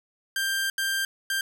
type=tone bursts at uneven times; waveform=sawtooth; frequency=1583 Hz; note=G6; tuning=17 cents sharp; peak=-21 dBFS; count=3; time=0.36-0.7 / 0.78-1.05 / 1.3-1.41 s; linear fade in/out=2 ms; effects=none